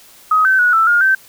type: tone with pitch steps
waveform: sine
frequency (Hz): 1262 / 1537 / 1462 / 1326 / 1421 / 1550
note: D#6 / G6 / F#6 / E6 / F6 / G6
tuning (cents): +24 / -35 / -21 / +10 / +30 / -20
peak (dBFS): -9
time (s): 0.31-1.15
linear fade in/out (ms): 5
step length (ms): 140
effects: white hiss -44 dBFS RMS until 1.28 s